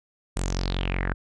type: tone with low-pass filter sweep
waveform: sawtooth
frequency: 45.5 Hz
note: F#1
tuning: 28 cents flat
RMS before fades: -27 dBFS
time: 0.36-1.14 s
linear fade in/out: 10 ms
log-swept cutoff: 8800 to 1500 Hz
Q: 5.8
effects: none